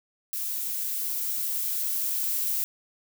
violet noise with level ramp, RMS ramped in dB -31 to -27 dBFS, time 0.33-2.64 s, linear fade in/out 0 ms, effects none

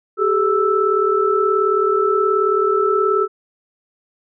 sine tone cluster, 386.9 / 425.6 / 1319 Hz, G4 / G#4 / E6, -23 / +42 / +1 cents, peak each -18 dBFS, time 0.17-3.28 s, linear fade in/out 50 ms, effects none

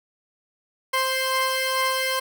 15% pulse tone pair together, 524.4 / 1046.5 Hz, C5 / C6, +4 / 0 cents, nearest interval octave, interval 1196 cents, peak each -18 dBFS, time 0.93-2.2 s, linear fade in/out 10 ms, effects none

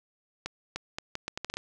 accelerating click train, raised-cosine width 0.2 ms, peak -16 dBFS, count 10, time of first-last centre 0.46-1.57 s, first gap 300 ms, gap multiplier 0.75, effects none

